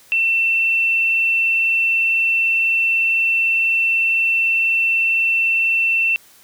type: tone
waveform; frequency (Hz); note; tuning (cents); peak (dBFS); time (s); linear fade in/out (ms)
sine; 2689; E7; +34; -14; 0.12-6.16; 0
effects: white hiss -49 dBFS RMS until 6.43 s